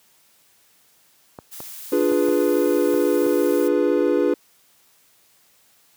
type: clicks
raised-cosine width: 1 ms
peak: -21 dBFS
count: 6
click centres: 1.388 / 1.604 / 2.117 / 2.285 / 2.941 / 3.263 s
type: noise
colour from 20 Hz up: blue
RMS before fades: -37 dBFS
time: 1.51-3.69 s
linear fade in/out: 20 ms
type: chord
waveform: triangle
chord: D diminished seventh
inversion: none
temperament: equal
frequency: 293.7 / 349.2 / 415.3 / 493.9 Hz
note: D4 / F4 / Ab4 / Cb5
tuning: 0 / 0 / 0 / 0 cents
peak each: -20 dBFS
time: 1.92-4.34 s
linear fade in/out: 5 ms
effects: white hiss -58 dBFS RMS until 5.96 s + high-pass 80 Hz 12 dB/octave